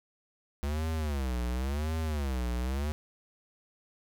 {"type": "tone with vibrato", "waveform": "square", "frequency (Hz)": 69.6, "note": "C#2", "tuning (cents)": 8, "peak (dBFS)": -30, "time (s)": [0.63, 2.92], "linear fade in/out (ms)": 0, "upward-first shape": "sine", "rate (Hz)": 0.93, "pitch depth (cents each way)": 250, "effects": []}